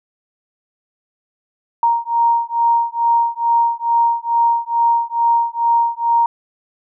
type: beating tone pair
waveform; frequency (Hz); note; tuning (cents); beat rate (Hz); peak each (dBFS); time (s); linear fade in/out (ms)
sine; 932.3 / 934.6; A#5 / A#5; 0 / +4; 2.3; -16; 1.83-6.26; 2
effects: none